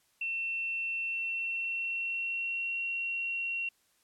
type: tone with pitch glide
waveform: sine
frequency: 2700 to 2738 Hz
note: E7 to F7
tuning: +41 to -35 cents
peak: -31 dBFS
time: 0.21-3.69 s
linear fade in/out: 5 ms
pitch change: +24 cents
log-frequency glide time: 1.08-2.8 s
effects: white hiss -70 dBFS RMS until 4.03 s + low-pass 12000 Hz 12 dB/octave